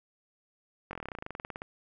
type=slowing click train; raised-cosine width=0.5 ms; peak=-23 dBFS; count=20; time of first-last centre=0.91-1.619 s; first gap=21 ms; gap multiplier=1.06; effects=none